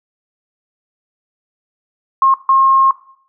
sine tone bursts at uneven times, 1073 Hz, C6, 43 cents sharp, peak -7 dBFS, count 2, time 2.22-2.34 / 2.49-2.91 s, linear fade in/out 2 ms, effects noise-tail reverb RT60 0.6 s tail -18 dB re dry

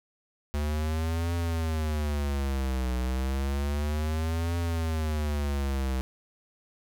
square tone with vibrato, 73 Hz, D2, 10 cents flat, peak -27 dBFS, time 0.54-6.01 s, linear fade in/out 0 ms, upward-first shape triangle, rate 0.31 Hz, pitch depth 280 cents each way, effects none

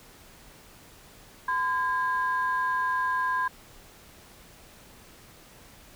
sine tone pair together, 1018.9 / 1623 Hz, C6 / G#6, -46 / -40 cents, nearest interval minor sixth, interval 806 cents, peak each -25 / -28 dBFS, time 1.48-3.48 s, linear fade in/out 5 ms, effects tanh soft clip ceiling -17 dBFS + pink hiss -52 dBFS RMS until 5.95 s

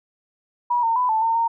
sine tone with pitch steps, 967 / 912 / 997 / 880 / 909 / 921 Hz, B5 / A#5 / B5 / A5 / A#5 / A#5, -37 / -38 / +16 / 0 / -44 / -21 cents, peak -17 dBFS, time 0.7-1.48 s, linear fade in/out 10 ms, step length 130 ms, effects none

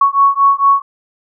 sine beating tone pair, 1108.7 / 1113.1 Hz, C#6 / C#6, 0 / +7 cents, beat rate 4.4 Hz, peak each -11 dBFS, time 0.01-0.82 s, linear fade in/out 5 ms, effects none

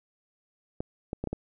clicks, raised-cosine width 2 ms, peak -18 dBFS, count 5, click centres 0.805 / 1.131 / 1.24 / 1.273 / 1.33 s, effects none

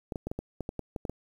clicks, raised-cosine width 2 ms, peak -20 dBFS, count 11, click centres 0.122 / 0.158 / 0.27 / 0.315 / 0.39 / 0.607 / 0.691 / 0.793 / 0.962 / 1.052 / 1.096 s, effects 9-bit

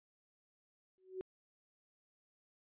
sine tone with exponential growth, 374.4 Hz, F#4, 20 cents sharp, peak -36 dBFS, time 0.98-1.21 s, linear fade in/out 0 ms, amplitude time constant 50 ms, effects resampled to 8000 Hz

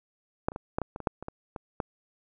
clicks, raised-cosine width 1 ms, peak -11 / -27 / -21 / -13 / -16 / -23 / -24 / -10 / -25 / -21 / -22 / -15 dBFS, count 12, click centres 0.485 / 0.519 / 0.561 / 0.785 / 0.817 / 0.961 / 1.003 / 1.072 / 1.226 / 1.284 / 1.562 / 1.802 s, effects none

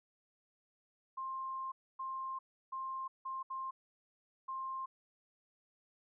sine tone bursts at uneven times, 1057 Hz, C6, 17 cents sharp, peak -38 dBFS, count 6, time 1.17-1.72 / 1.99-2.39 / 2.72-3.08 / 3.25-3.43 / 3.5-3.71 / 4.48-4.86 s, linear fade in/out 10 ms, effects none

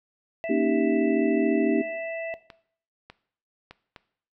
harmonic tone, 660 Hz, E5, 2 cents sharp, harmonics 1 / 3 / 4, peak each -28 / -38 / -40 dBFS, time 0.44-2.34 s, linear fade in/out 0 ms
sine chord, Eb dominant seventh, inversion second, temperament equal, 233.1 / 277.2 / 311.1 / 392 Hz, Bb3 / Db4 / Eb4 / G4, 0 / 0 / 0 / 0 cents, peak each -26 dBFS, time 0.49-1.82 s, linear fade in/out 10 ms
clicks, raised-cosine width 0.3 ms, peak -26 dBFS, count 4, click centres 2.502 / 3.1 / 3.71 / 3.962 s
effects noise-tail reverb RT60 0.6 s tail -17 dB re dry

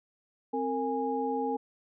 sine tone cluster, 263 / 458.3 / 824 Hz, C4 / A#4 / G#5, +9 / -29 / -14 cents, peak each -33 / -32 / -32 dBFS, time 0.53-1.57 s, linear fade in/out 10 ms, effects none

